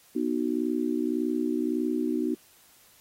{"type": "chord", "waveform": "sine", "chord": "B major", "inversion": "none", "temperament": "just", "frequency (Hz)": [246.9, 308.7, 370.4], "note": ["B3", "D#4", "F#4"], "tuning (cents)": [0, -14, 2], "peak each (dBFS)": [-29, -28, -31], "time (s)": [0.15, 2.35], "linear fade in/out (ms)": 10, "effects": ["white hiss -58 dBFS RMS until 3 s", "AAC 48 kbps"]}